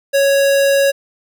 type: tone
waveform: square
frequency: 554.4 Hz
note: C#5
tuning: in tune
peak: -11 dBFS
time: 0.13-0.92 s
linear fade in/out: 20 ms
effects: none